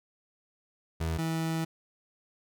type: tone pair in turn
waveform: 30% pulse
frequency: 81.2 / 162.4 Hz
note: E2 / E3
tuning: -26 / -26 cents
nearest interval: octave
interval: 1200 cents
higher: second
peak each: -26 dBFS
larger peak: neither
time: 1-1.18 / 1.18-1.65 s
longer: second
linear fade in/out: 10 ms
effects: none